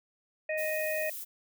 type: harmonic tone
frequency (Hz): 622.3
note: D#5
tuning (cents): 0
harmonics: 1 / 3 / 4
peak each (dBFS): -31 / -36 / -37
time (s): 0.49-1.1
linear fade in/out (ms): 5
type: noise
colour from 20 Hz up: violet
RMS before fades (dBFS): -40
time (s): 0.57-1.25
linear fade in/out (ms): 20
effects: none